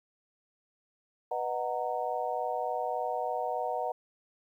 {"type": "chord", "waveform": "sine", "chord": "B major seventh", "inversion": "none", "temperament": "just", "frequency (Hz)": [493.9, 617.4, 740.8, 926], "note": ["B4", "D#5", "F#5", "A#5"], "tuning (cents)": [0, -14, 2, -12], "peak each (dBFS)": [-36, -36, -33, -37], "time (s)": [1.31, 3.92], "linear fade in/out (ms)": 5, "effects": ["11-bit"]}